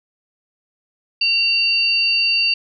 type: tone pair together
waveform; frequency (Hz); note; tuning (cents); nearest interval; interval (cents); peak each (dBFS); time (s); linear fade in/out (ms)
sine; 2753 / 4610; F7 / D8; -25 / -33; major sixth; 892; -17; 1.21-2.54; 5
effects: none